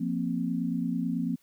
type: chord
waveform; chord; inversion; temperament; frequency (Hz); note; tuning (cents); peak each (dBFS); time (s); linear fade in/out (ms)
sine; F suspended fourth; none; just; 174.61 / 232.8 / 261.9; F3 / Bb3 / C4; 0 / -2 / +2; -31; 0-1.36; 10
effects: white hiss -67 dBFS RMS until 1.42 s